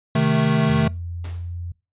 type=chord; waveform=square; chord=A diminished; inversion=first; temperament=equal with one note detuned; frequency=130.81 / 155.56 / 219.4 Hz; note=C3 / Eb3 / A3; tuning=0 / 0 / -5 cents; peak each=-23 / -20 / -21 dBFS; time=0.15-0.88 s; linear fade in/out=5 ms
type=tone with pitch glide; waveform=sine; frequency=86 to 86.75 Hz; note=F2 to F2; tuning=-26 to -11 cents; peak=-27 dBFS; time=0.69-1.72 s; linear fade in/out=5 ms; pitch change=+15 cents; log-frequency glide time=1.08-1.49 s
type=noise with exponential decay; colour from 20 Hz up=pink; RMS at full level=-37 dBFS; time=1.24-1.59 s; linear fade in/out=5 ms; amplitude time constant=74 ms
effects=noise-tail reverb RT60 0.3 s tail -24 dB re dry + resampled to 8000 Hz